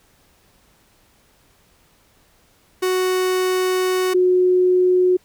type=tone pair in turn; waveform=45% pulse / sine; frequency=370 / 364.7 Hz; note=F#4 / F#4; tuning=0 / -25 cents; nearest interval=unison; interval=25 cents; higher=first; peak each=-17 / -12 dBFS; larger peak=second; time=2.82-4.14 / 4.14-5.17 s; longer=first; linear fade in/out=10 ms; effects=pink hiss -57 dBFS RMS until 5.24 s